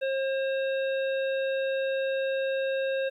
harmonic tone, 536 Hz, C5, 42 cents sharp, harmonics 1 / 3 / 5 / 7, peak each -26 / -36 / -40 / -43 dBFS, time 0.01-3.1 s, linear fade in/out 20 ms, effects 11-bit

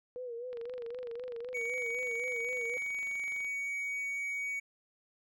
sine tone with vibrato, 484 Hz, B4, 35 cents flat, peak -38 dBFS, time 0.16-2.77 s, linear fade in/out 0 ms, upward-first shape sine, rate 3.9 Hz, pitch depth 79 cents each way
click train, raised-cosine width 0.3 ms, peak -36 dBFS, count 71, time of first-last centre 0.53-3.447 s, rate 24 Hz
triangle tone, 2249 Hz, C#7, 24 cents sharp, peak -32 dBFS, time 1.54-4.6 s, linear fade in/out 10 ms
effects none

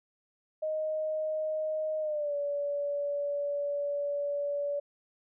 sine tone with pitch glide, 622.3 to 574 Hz, D#5 to D5, 0 to -40 cents, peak -29 dBFS, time 0.62-4.8 s, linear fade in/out 10 ms, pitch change -140 cents, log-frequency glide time 2-2.35 s, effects none

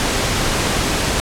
pink noise, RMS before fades -18 dBFS, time 0-1.2 s, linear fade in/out 0 ms, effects low-pass 9000 Hz 12 dB/octave

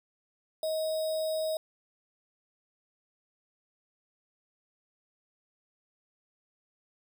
sine tone with sample-and-hold, 632 Hz, D#5, 27 cents sharp, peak -28 dBFS, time 0.63-1.57 s, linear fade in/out 2 ms, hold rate 4410 Hz, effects none

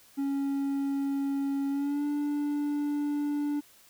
triangle tone with pitch glide, 277.2 to 291.8 Hz, C#4 to D4, 0 to -11 cents, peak -25 dBFS, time 0.17-3.61 s, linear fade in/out 20 ms, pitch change +89 cents, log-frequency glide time 1.69-2.05 s, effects white hiss -58 dBFS RMS until 3.89 s

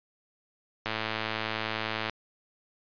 click train, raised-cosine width 0.3 ms, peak -14 dBFS, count 137, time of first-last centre 0.86-2.096 s, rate 110 Hz, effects resampled to 11025 Hz

